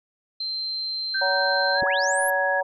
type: tone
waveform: sine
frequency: 4125 Hz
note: C8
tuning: 25 cents flat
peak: -26 dBFS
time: 0.4-1.81 s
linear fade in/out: 5 ms
type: tone with pitch glide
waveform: sine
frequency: 1557 to 1668.8 Hz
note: G6 to G#6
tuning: -12 to +8 cents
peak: -23 dBFS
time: 1.14-2.61 s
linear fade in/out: 10 ms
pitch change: +120 cents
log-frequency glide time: 1.74-1.8 s
type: harmonic tone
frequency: 188.1 Hz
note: F#3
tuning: 29 cents sharp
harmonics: 3 / 4 / 5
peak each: -25 / -27 / -29 dBFS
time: 1.21-2.63 s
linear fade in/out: 10 ms
type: linear sweep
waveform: sine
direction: up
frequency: 36.71 to 11730 Hz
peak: -28 dBFS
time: 1.82-2.3 s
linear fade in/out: 0 ms
effects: none